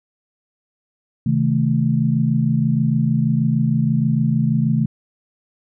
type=chord; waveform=sine; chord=A diminished; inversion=first; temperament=just; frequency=132 / 158.4 / 220 Hz; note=C3 / Eb3 / A3; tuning=+16 / +31 / 0 cents; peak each=-19 dBFS; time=1.26-4.86 s; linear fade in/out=5 ms; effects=none